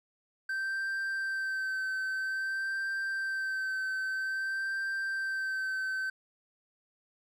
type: tone with vibrato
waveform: triangle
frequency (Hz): 1555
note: G6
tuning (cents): -14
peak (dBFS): -29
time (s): 0.49-6.1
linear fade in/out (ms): 5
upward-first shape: sine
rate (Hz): 0.51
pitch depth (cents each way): 20
effects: none